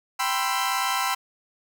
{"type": "chord", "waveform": "sawtooth", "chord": "C major seventh", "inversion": "second", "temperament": "equal with one note detuned", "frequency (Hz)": [784, 987.8, 1046.5, 1333.1], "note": ["G5", "B5", "C6", "E6"], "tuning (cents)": [0, 0, 0, 19], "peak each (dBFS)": -25, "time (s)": [0.19, 1.15], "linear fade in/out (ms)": 10, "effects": []}